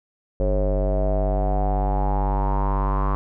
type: tone with low-pass filter sweep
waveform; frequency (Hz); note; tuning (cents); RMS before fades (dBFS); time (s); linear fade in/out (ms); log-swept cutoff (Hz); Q
square; 49; G1; 0; -21; 0.4-3.15; 0; 530 to 1100; 6.9
effects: none